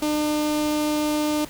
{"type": "tone with notch filter", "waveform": "sawtooth", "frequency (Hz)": 301.2, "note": "D4", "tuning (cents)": 44, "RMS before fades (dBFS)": -23, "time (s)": [0.02, 1.45], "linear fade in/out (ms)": 5, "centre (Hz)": 1700, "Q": 1.5, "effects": ["pink hiss -42 dBFS RMS until 1.49 s"]}